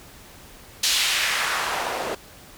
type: noise with band-pass filter sweep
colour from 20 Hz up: white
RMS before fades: -24 dBFS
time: 0.83-2.15 s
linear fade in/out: 5 ms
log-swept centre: 4200 to 480 Hz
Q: 1.2
effects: pink hiss -46 dBFS RMS until 2.57 s